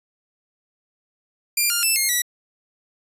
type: tone with pitch steps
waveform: 5% pulse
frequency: 2392 / 1405 / 2647 / 2138 / 1947 Hz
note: D7 / F6 / E7 / C7 / B6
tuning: +31 / +10 / +7 / +37 / -25 cents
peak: -8 dBFS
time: 1.57-2.22 s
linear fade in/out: 5 ms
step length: 130 ms
effects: resampled to 32000 Hz